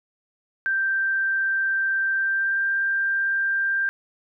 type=tone with pitch glide; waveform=sine; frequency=1569 to 1584.5 Hz; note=G6 to G6; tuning=+1 to +18 cents; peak=-20 dBFS; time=0.66-3.89 s; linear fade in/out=0 ms; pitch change=+17 cents; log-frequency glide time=2.16-2.65 s; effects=none